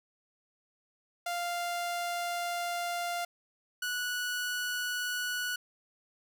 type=tone pair in turn; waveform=sawtooth; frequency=697 / 1472.6 Hz; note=F5 / F#6; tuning=-4 / -9 cents; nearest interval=octave + minor second; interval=1295 cents; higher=second; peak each=-28 dBFS; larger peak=neither; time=1.26-3.25 / 3.82-5.56 s; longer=first; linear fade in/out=5 ms; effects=none